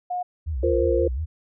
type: tone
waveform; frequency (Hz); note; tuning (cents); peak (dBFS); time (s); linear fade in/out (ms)
sine; 720; F#5; -47; -24; 0.1-0.23; 10
type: tone with vibrato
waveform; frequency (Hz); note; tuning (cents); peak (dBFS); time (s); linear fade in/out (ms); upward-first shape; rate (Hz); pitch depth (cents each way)
sine; 70; C#2; +18; -24; 0.46-1.26; 20; sine; 5.6; 250
type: chord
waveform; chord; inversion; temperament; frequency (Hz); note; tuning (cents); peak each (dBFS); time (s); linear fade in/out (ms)
sine; F suspended fourth; none; equal; 349.2 / 466.2 / 523.3; F4 / Bb4 / C5; 0 / 0 / 0; -23; 0.63-1.08; 5
effects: none